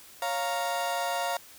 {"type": "chord", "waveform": "35% pulse", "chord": "Bb minor", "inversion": "first", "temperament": "equal", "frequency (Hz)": [554.4, 698.5, 932.3], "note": ["Db5", "F5", "Bb5"], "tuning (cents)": [0, 0, 0], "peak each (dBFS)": [-33, -29, -31], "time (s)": [0.22, 1.37], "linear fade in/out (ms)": 2, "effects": ["white hiss -51 dBFS RMS until 1.58 s"]}